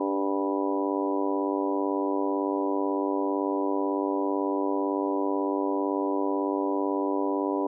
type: harmonic tone with a mistuned harmonic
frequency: 98 Hz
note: G2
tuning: in tune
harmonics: 3 / 4 / 5 / 6 / 7 / 8 / 9 / 10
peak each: -28 / -30 / -34 / -34 / -39 / -38 / -41 / -33 dBFS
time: 0-7.67 s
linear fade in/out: 5 ms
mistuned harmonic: 3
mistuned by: -19 cents
effects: none